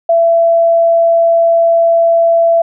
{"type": "tone", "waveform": "sine", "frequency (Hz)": 670, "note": "E5", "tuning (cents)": 28, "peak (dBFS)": -6, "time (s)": [0.09, 2.62], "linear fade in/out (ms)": 5, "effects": []}